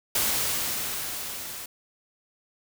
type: noise with level ramp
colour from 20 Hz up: white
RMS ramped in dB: -24 to -38 dBFS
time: 0.15-1.66 s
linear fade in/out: 5 ms
effects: none